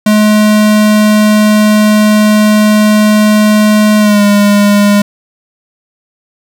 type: tone with pitch glide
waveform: square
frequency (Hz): 212.2 to 204.4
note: G#3 to G#3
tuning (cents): +38 to -27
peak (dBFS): -5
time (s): 0.06-5.02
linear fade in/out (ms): 5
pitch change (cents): -65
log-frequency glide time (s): 3.99-4.23
effects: 7-bit